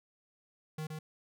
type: tone with echo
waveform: square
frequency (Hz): 155.6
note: D#3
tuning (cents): 0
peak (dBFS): -37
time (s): 0.78-0.87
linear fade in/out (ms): 5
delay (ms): 120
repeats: 1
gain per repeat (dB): -3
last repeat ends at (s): 0.99
effects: none